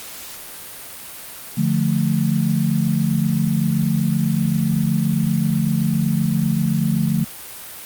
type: chord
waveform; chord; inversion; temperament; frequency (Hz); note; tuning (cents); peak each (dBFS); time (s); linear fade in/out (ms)
sine; D minor; none; equal; 146.83 / 174.61 / 220; D3 / F3 / A3; 0 / 0 / 0; -20; 1.57-7.25; 10
effects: white hiss -35 dBFS RMS until 7.85 s + Opus 48 kbps